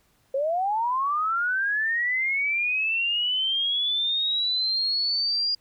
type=linear sweep; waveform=sine; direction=up; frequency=523.3 to 4844 Hz; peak=-22 dBFS; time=0.34-5.55 s; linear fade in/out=5 ms; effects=pink hiss -65 dBFS RMS until 5.6 s